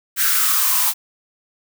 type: noise with high-pass filter sweep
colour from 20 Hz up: blue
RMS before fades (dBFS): -17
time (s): 0.16-0.94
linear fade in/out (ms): 50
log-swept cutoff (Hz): 1600 to 880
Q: 5.4
effects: none